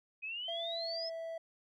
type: exponential sweep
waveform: sine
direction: up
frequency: 2496 to 5274 Hz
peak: -38 dBFS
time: 0.22-1.1 s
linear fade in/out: 20 ms
type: tone with pitch glide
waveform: triangle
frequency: 673 to 657.6 Hz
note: E5 to E5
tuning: +36 to -4 cents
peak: -37 dBFS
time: 0.48-1.38 s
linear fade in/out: 5 ms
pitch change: -40 cents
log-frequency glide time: 0.69-1.06 s
effects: none